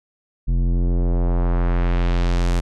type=tone with low-pass filter sweep; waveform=square; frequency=43.65 Hz; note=F1; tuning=in tune; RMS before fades=-18 dBFS; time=0.47-2.61 s; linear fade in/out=20 ms; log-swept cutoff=170 to 9200 Hz; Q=0.99; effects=none